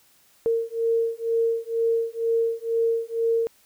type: beating tone pair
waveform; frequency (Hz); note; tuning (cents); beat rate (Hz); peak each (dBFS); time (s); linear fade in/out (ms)
sine; 457.3 / 459.4; A#4 / A#4; -33 / -25; 2.1; -24 / -24; 0.46-3.47; 0
effects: white hiss -59 dBFS RMS until 3.65 s